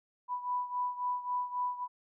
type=beating tone pair; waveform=sine; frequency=987.8 / 991.5 Hz; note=B5 / B5; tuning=0 / +7 cents; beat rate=3.7 Hz; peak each=-33 / -37 dBFS; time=0.28-1.88 s; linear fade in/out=50 ms; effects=none